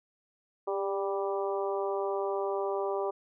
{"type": "harmonic tone with a mistuned harmonic", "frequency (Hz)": 196, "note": "G3", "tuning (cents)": 0, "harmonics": [2, 3, 4, 5, 6], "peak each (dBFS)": [-31, -35, -37, -39, -41], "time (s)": [0.67, 3.11], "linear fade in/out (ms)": 10, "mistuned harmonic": 2, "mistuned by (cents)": 23, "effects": []}